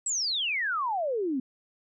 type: exponential sweep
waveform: sine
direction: down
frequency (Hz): 8010 to 246.9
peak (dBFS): -26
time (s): 0.06-1.4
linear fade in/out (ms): 5
effects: none